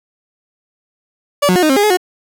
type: tone with pitch steps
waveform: 30% pulse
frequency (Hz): 577 / 182.2 / 361.5 / 309.1 / 267.1 / 409.4 / 423.4 / 364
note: D5 / F#3 / F#4 / D#4 / C4 / G#4 / G#4 / F#4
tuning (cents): -31 / -26 / -40 / -11 / +36 / -25 / +33 / -28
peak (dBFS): -7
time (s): 1.42-1.972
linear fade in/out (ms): 10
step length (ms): 69
effects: none